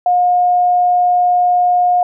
sine tone, 716 Hz, F5, 43 cents sharp, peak -9 dBFS, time 0.06-2.03 s, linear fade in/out 2 ms, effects none

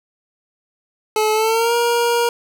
25% pulse tone with pitch glide, 431 to 472.7 Hz, A4 to A#4, -36 to +24 cents, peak -11 dBFS, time 1.16-2.29 s, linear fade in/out 2 ms, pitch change +160 cents, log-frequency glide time 1.33-1.74 s, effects none

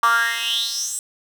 10% pulse tone with high-pass filter sweep, 231.8 Hz, A#3, 10 cents flat, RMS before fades -21 dBFS, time 0.03-0.99 s, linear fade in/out 2 ms, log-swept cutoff 1100 to 8300 Hz, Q 6.6, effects none

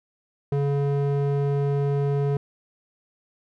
square tone with band-pass filter, 141.4 Hz, C#3, 35 cents sharp, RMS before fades -23 dBFS, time 0.52-2.37 s, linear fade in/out 2 ms, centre 290 Hz, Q 2, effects none

